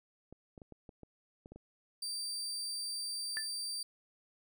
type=clicks; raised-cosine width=2 ms; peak=-37 dBFS; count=9; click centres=0.326 / 0.578 / 0.618 / 0.723 / 0.892 / 1.033 / 1.459 / 1.52 / 1.56 s
type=tone; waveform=30% pulse; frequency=4674 Hz; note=D8; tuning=9 cents flat; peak=-34 dBFS; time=2.02-3.83 s; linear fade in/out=5 ms
type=tone with exponential decay; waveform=sine; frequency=1760 Hz; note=A6; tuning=in tune; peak=-31 dBFS; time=3.37-3.48 s; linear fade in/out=0 ms; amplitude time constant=23 ms
effects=none